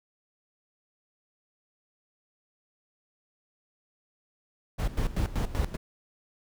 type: noise with tremolo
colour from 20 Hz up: brown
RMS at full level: -26 dBFS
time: 4.78-5.77 s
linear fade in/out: 20 ms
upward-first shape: square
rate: 5.2 Hz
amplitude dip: 80%
effects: none